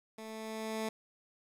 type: tone with level ramp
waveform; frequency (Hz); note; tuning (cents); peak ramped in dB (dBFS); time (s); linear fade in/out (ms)
15% pulse; 220; A3; 0; -38 to -27; 0.18-0.89; 5
effects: resampled to 32000 Hz + 11-bit